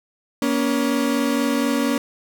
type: tone pair together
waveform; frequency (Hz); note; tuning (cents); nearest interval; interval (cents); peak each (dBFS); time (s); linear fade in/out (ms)
35% pulse; 237.5 / 281.6; A#3 / C#4; +33 / +27; minor third; 294; -20 / -19; 0.42-1.98; 2
effects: none